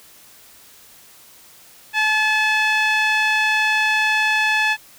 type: tone with band-pass filter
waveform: sawtooth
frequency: 862 Hz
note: A5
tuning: 36 cents flat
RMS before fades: -18 dBFS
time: 1.93-4.77 s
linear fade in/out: 50 ms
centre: 2200 Hz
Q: 2.2
effects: white hiss -47 dBFS RMS until 4.98 s

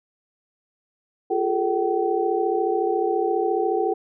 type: tone cluster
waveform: sine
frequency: 349.7 / 408.8 / 443.1 / 766 Hz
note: F4 / G#4 / A4 / G5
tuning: +2 / -27 / +12 / -40 cents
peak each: -25 dBFS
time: 1.3-3.94 s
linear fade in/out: 10 ms
effects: none

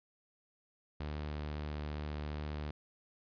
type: tone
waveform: sawtooth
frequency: 74.8 Hz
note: D2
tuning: 32 cents sharp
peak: -34 dBFS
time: 1-2.71 s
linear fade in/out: 5 ms
effects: resampled to 11025 Hz

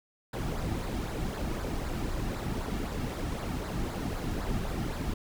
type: noise with flanger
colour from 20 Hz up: brown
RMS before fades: -33 dBFS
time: 0.33-5.14 s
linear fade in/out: 5 ms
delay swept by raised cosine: 0.33 to 2.03 ms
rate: 3.9 Hz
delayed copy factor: -0.55
effects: none

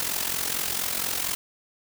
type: noise with amplitude modulation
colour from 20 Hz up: white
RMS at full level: -25 dBFS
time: 0-1.35 s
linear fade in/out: 0 ms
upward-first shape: sine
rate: 44.3 Hz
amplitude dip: 70%
effects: none

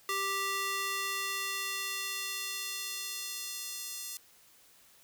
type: tone with high-pass filter sweep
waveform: square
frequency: 392 Hz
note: G4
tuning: in tune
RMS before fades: -36 dBFS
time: 0.09-4.17 s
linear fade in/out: 0 ms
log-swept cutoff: 990 to 6100 Hz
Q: 0.82
effects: white hiss -61 dBFS RMS until 5.03 s

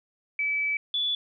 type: tone pair in turn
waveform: sine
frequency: 2300 / 3446 Hz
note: D7 / A7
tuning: -37 / -37 cents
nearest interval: perfect fifth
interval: 700 cents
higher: second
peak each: -24 dBFS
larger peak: neither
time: 0.39-0.77 / 0.94-1.15 s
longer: first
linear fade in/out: 2 ms
effects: none

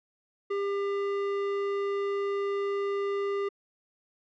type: tone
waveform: square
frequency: 399.9 Hz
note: G4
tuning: 35 cents sharp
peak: -28 dBFS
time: 0.5-3.49 s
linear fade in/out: 10 ms
effects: low-pass 2000 Hz 12 dB/octave

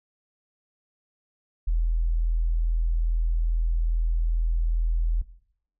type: tone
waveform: sine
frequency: 41.2 Hz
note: E1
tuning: in tune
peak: -20 dBFS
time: 1.67-5.22 s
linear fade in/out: 10 ms
effects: noise-tail reverb RT60 0.7 s tail -17 dB re dry

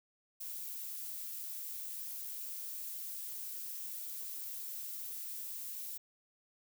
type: noise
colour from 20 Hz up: violet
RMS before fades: -43 dBFS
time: 0.4-5.98 s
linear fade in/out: 10 ms
effects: none

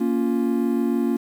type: chord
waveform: triangle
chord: Bb minor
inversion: none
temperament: just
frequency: 233.1 / 279.7 / 349.6 Hz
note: Bb3 / Db4 / F4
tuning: 0 / +16 / +2 cents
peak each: -20 / -22 / -23 dBFS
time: 0-1.17 s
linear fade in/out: 10 ms
effects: 8-bit

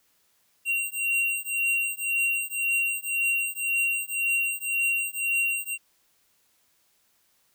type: beating tone pair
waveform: square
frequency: 2752 / 2753.9 Hz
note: F7 / F7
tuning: -26 / -25 cents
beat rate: 1.9 Hz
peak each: -28 dBFS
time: 0.65-5.78 s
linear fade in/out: 50 ms
effects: white hiss -67 dBFS RMS until 7.54 s

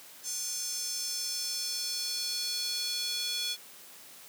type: tone with high-pass filter sweep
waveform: square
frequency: 483.5 Hz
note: B4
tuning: 37 cents flat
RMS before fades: -34 dBFS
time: 0.23-3.57 s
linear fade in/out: 50 ms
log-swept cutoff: 6300 to 3700 Hz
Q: 3.5
effects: white hiss -51 dBFS RMS until 4.28 s + high-pass 150 Hz 12 dB/octave

